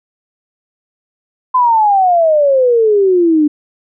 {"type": "exponential sweep", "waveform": "sine", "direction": "down", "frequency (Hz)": [1031, 292.5], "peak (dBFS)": -7, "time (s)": [1.54, 3.48], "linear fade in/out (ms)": 10, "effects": []}